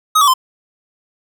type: tone with pitch steps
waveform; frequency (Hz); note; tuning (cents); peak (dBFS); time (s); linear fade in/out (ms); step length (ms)
square; 1260 / 1142.2 / 1035.3; D#6 / D6 / C6; +21 / -49 / -19; -9; 0.15-0.339; 10; 63
effects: none